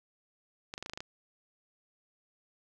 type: clicks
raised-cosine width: 0.2 ms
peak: -22 dBFS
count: 8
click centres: 0.739 / 0.779 / 0.826 / 0.861 / 0.897 / 0.935 / 0.975 / 1.005 s
effects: none